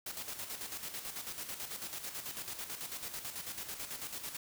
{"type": "noise with tremolo", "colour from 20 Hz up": "white", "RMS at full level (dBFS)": -41, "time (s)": [0.06, 4.37], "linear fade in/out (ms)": 5, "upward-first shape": "square", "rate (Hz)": 9.1, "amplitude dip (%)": 55, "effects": []}